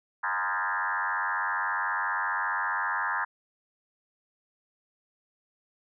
sine tone with frequency modulation, 1318.5 Hz, E6, in tune, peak -26 dBFS, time 0.23-3.25 s, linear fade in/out 10 ms, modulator 94.8 Hz, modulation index 4.8, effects none

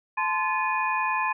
sine tone cluster, 865 / 1036 / 1729 / 2470 Hz, A5 / C6 / A6 / D#7, -30 / -17 / -31 / -13 cents, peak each -29 / -26 / -31 / -30 dBFS, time 0.17-1.33 s, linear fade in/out 10 ms, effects none

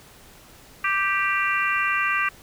harmonic tone with a mistuned harmonic, 392 Hz, G4, in tune, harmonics 3 / 4 / 5 / 6 / 7, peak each -25 / -26 / -27 / -28 / -28 dBFS, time 0.84-2.29 s, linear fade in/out 5 ms, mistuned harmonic 6, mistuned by +17 cents, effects pink hiss -49 dBFS RMS until 2.42 s

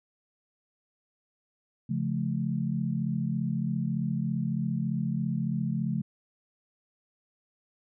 sine chord, Db augmented, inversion none, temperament just, 138.59 / 173.24 / 216.5 Hz, Db3 / F3 / A3, 0 / -14 / -28 cents, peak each -31 dBFS, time 1.89-6.02 s, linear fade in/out 10 ms, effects none

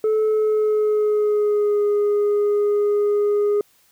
sine tone with pitch glide, 433.8 to 412.8 Hz, A4 to G#4, -25 to -10 cents, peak -13 dBFS, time 0.04-3.61 s, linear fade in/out 2 ms, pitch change -85 cents, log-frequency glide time 0.2-1.83 s, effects tanh soft clip ceiling -15 dBFS + white hiss -58 dBFS RMS until 3.91 s

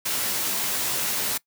white noise with comb filter, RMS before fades -26 dBFS, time 0.05-1.38 s, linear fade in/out 10 ms, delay 15 ms, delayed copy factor +0.5, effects noise-tail reverb RT60 0.1 s tail -21 dB re dry + high-pass 100 Hz 12 dB/octave

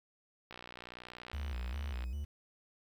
click train, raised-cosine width 0.3 ms, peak -31 dBFS, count 94, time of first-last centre 0.51-2.04 s, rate 60.8 Hz
triangle tone with vibrato, 66.8 Hz, C2, 36 cents sharp, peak -34 dBFS, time 1.33-2.25 s, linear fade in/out 10 ms, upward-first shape square, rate 2.5 Hz, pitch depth 140 cents each way
effects 10-bit

